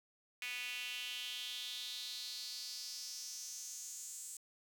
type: tone with high-pass filter sweep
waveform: sawtooth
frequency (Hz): 246.9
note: B3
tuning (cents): 0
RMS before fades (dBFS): -45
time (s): 0.42-4.37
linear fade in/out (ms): 2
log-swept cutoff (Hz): 2400 to 7800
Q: 4.5
effects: none